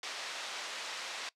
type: band-pass noise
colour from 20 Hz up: white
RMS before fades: -41 dBFS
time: 0.03-1.29 s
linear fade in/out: 2 ms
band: 560 to 4800 Hz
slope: 12 dB/octave
effects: noise-tail reverb RT60 0.1 s tail -21 dB re dry + low-pass 8000 Hz 12 dB/octave